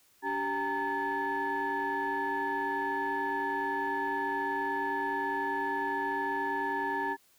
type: tone cluster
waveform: sine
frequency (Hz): 287.6 / 388.8 / 809 / 919 / 1726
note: D4 / G4 / G#5 / A#5 / A6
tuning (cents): -36 / -14 / -46 / -25 / -34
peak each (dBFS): -38 / -36 / -39 / -31 / -34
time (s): 0.22-7.17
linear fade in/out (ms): 50
effects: tanh soft clip ceiling -23 dBFS + white hiss -65 dBFS RMS until 7.38 s